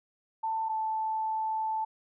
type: tone pair in turn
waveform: sine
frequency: 889 / 877.8 Hz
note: A5 / A5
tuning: +18 / -4 cents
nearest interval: unison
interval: 22 cents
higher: first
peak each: -28 dBFS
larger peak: neither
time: 0.43-0.69 / 0.69-1.85 s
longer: second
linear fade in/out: 10 ms
effects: none